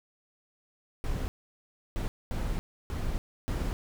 brown noise bursts at uneven times, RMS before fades -31 dBFS, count 5, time 1.04-1.28 / 1.96-2.08 / 2.31-2.59 / 2.9-3.18 / 3.48-3.73 s, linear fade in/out 0 ms, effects none

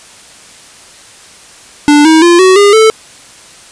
square tone with pitch steps, 293.7 / 318.4 / 345.3 / 374.3 / 405.9 / 440.1 Hz, D4 / D#4 / F4 / F#4 / G#4 / A4, 0 / +40 / -20 / +20 / -40 / 0 cents, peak -3 dBFS, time 1.88-2.9 s, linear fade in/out 0 ms, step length 170 ms, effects white hiss -36 dBFS RMS until 3.71 s + resampled to 22050 Hz

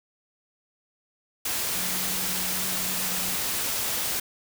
sine tone in noise, 185.4 Hz, F#3, 4 cents sharp, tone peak -39 dBFS, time 1.75-3.36 s, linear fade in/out 5 ms, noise white, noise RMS -28 dBFS, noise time 1.45-4.2 s, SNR -14 dB, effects none

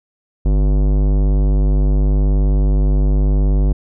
sine tone with tanh clipping, 49.56 Hz, G1, 20 cents sharp, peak -13 dBFS, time 0.45-3.73 s, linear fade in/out 10 ms, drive 18 dB, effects none

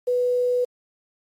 sine tone with quantisation, 493.9 Hz, B4, in tune, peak -18 dBFS, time 0.07-0.65 s, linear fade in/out 10 ms, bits 8, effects MP3 64 kbps

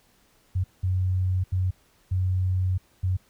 sine tone bursts at uneven times, 92.5 Hz, F#2, in tune, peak -21 dBFS, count 5, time 0.55-0.64 / 0.83-1.44 / 1.52-1.71 / 2.11-2.78 / 3.03-3.17 s, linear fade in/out 10 ms, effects pink hiss -62 dBFS RMS until 3.29 s

